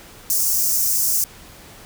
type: high-pass noise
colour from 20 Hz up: white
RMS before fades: -19 dBFS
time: 0.3-1.24 s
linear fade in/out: 0 ms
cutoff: 5300 Hz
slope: 48 dB/octave
effects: pink hiss -43 dBFS RMS until 1.85 s